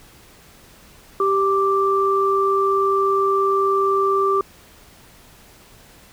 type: tone pair together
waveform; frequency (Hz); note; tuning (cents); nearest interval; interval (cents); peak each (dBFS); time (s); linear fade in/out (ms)
sine; 391.7 / 1174.7; G4 / D6; -1 / 0; octave + perfect fifth; 1901; -18; 1.2-4.41; 2
effects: pink hiss -48 dBFS RMS until 6.12 s